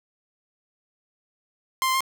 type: tone with pitch steps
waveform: sawtooth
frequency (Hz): 1050 / 1042 / 1060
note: C6 / C6 / C6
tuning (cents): +6 / -7 / +22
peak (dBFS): -17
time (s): 1.82-2.006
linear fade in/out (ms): 0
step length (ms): 62
effects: 8-bit